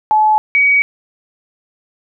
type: tone pair in turn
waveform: sine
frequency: 859 / 2261 Hz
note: A5 / C#7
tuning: -42 / +34 cents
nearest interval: octave + perfect fourth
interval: 1676 cents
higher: second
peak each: -8 dBFS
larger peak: neither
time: 0.11-0.38 / 0.55-0.82 s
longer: neither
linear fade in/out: 0 ms
effects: none